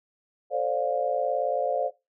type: chord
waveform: sine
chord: D minor seventh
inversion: second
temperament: just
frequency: 440.5 / 528.6 / 587.3 / 704.8 Hz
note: A4 / C5 / D5 / F5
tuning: +2 / +18 / 0 / +16 cents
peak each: -33 / -28 / -28 / -29 dBFS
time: 0.5-1.91 s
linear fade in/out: 50 ms
effects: noise-tail reverb RT60 0.2 s tail -17 dB re dry